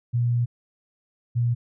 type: tone pair in turn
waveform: sine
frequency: 120 / 119.43 Hz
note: B2 / A#2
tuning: -49 / +42 cents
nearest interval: unison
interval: 9 cents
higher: first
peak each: -19 dBFS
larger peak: neither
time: 0.13-0.46 / 1.35-1.55 s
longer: first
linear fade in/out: 20 ms
effects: none